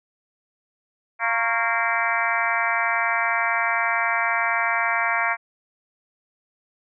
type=harmonic tone with a mistuned harmonic; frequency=231 Hz; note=A#3; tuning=16 cents flat; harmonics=3 / 4 / 5 / 6 / 7 / 8 / 9 / 10; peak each=-28 / -28 / -28 / -28 / -28 / -28 / -28 / -28 dBFS; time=1.19-5.37 s; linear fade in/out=50 ms; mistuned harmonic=5; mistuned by=-63 cents; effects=none